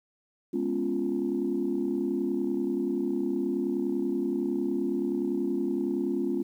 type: chord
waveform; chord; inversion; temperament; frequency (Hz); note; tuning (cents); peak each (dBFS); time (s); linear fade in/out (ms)
sine; C# dominant seventh; second; equal with one note detuned; 207.7 / 246.9 / 277.2 / 348.2; G#3 / B3 / C#4 / E#4; 0 / 0 / 0 / -5; -33 / -32 / -30 / -29; 0.53-6.43; 10
effects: tanh soft clip ceiling -18 dBFS + 10-bit